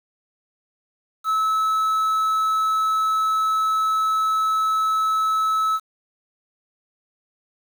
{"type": "tone with quantisation", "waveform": "triangle", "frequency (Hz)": 1300, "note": "E6", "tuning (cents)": -24, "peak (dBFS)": -16, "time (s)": [1.24, 5.8], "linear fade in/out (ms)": 50, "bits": 7, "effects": []}